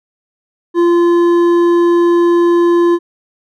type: tone with hard clipping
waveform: triangle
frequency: 344.7 Hz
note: F4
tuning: 23 cents flat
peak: -9 dBFS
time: 0.74-2.99 s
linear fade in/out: 50 ms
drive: 11 dB
effects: none